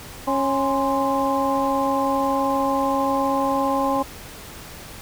harmonic tone with a mistuned harmonic, 274.1 Hz, C#4, 19 cents flat, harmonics 1 / 2 / 3 / 4, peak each -24 / -24 / -24 / -24 dBFS, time 0.27-4.03 s, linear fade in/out 10 ms, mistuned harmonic 4, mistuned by -83 cents, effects pink hiss -39 dBFS RMS until 5.01 s

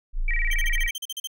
sine tone, 27.66 Hz, A0, 10 cents sharp, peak -21 dBFS, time 0.13-0.9 s, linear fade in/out 50 ms
sine tone with vibrato, 2093 Hz, C7, in tune, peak -25 dBFS, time 0.28-0.91 s, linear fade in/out 2 ms, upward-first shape square, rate 18 Hz, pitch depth 170 cents each way
sawtooth tone bursts, 3136 Hz, G7, in tune, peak -26 dBFS, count 11, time 0.51-1.273 s, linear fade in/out 5 ms, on 33 ms, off 40 ms
effects none

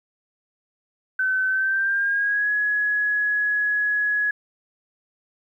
sine tone with pitch glide, 1524 to 1681.2 Hz, G6 to G#6, -49 to +21 cents, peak -19 dBFS, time 1.19-4.31 s, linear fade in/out 5 ms, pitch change +170 cents, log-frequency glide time 1.47-2.51 s, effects 10-bit

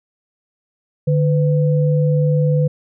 sine tone pair together, 149.54 / 503 Hz, D3 / B4, +32 / +32 cents, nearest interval octave + major sixth, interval 2100 cents, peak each -13 / -20 dBFS, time 1.07-2.68 s, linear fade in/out 10 ms, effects none

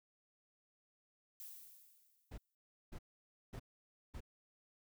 violet noise with exponential decay, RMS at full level -49 dBFS, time 1.4-2.55 s, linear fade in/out 1 ms, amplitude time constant 250 ms
brown noise bursts, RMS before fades -47 dBFS, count 4, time 2.31-4.206 s, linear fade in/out 10 ms, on 69 ms, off 540 ms
effects none

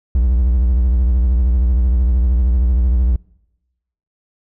triangle tone with vibrato, 61.5 Hz, B1, 7 cents flat, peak -9 dBFS, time 0.15-3.16 s, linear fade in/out 0 ms, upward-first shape triangle, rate 13 Hz, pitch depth 190 cents each way, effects noise-tail reverb RT60 1.0 s tail -26 dB re dry

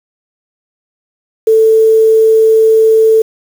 sine tone with quantisation, 442.8 Hz, A4, 11 cents sharp, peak -4 dBFS, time 1.47-3.22 s, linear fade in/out 5 ms, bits 5, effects none

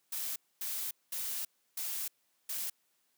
blue noise bursts at uneven times, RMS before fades -37 dBFS, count 5, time 0.12-0.36 / 0.61-0.91 / 1.12-1.45 / 1.77-2.08 / 2.49-2.7 s, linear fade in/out 5 ms, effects white hiss -75 dBFS RMS until 3.17 s + high-pass 150 Hz 12 dB/octave

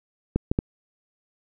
clicks, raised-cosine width 3 ms, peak -8 dBFS, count 3, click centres 0.36 / 0.515 / 0.589 s, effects none

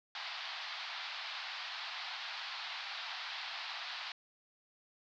white band-pass noise, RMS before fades -43 dBFS, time 0.15-4.12 s, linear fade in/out 2 ms, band 710 to 4600 Hz, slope 48 dB/octave, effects none

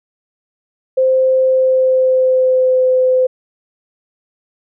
sine tone with pitch glide, 521 to 512.3 Hz, C5 to C5, -7 to -37 cents, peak -9 dBFS, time 0.97-3.27 s, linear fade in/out 10 ms, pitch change -30 cents, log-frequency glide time 1.44-2.85 s, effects none

